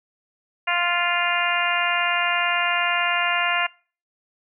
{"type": "harmonic tone", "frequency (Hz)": 349, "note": "F4", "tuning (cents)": -1, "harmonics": [2, 3, 4, 5, 6, 7, 8], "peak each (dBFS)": [-27, -27, -27, -27, -27, -27, -27], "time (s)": [0.67, 3.67], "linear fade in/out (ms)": 10, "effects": ["noise-tail reverb RT60 0.4 s tail -24 dB re dry"]}